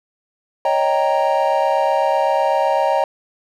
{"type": "chord", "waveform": "triangle", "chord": "Eb dominant seventh", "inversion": "third", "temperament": "equal", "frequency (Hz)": [554.4, 622.3, 784, 932.3], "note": ["Db5", "Eb5", "G5", "Bb5"], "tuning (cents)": [0, 0, 0, 0], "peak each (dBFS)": -18, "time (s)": [0.65, 3.04], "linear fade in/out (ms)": 2, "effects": []}